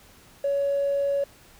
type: tone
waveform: triangle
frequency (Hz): 561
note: C#5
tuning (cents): +21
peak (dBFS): -18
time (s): 0.44-1.24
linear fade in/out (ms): 5
effects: tanh soft clip ceiling -19 dBFS + pink hiss -53 dBFS RMS until 1.59 s